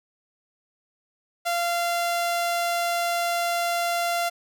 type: tone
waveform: sawtooth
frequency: 690 Hz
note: F5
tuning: 21 cents flat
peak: -19 dBFS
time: 1.45-4.3 s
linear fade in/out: 20 ms
effects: 10-bit